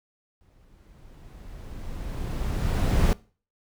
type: noise with exponential growth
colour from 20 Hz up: brown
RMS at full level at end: -18 dBFS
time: 0.41-3.13 s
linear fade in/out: 0 ms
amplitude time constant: 590 ms
effects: noise-tail reverb RT60 0.4 s tail -22 dB re dry